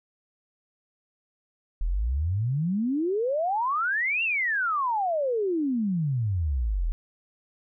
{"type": "exponential two-way sweep", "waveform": "sine", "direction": "up then down", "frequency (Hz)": [37.35, 2794, 37.35], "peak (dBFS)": -23, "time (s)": [1.81, 6.92], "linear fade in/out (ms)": 0, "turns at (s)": 4.23, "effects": []}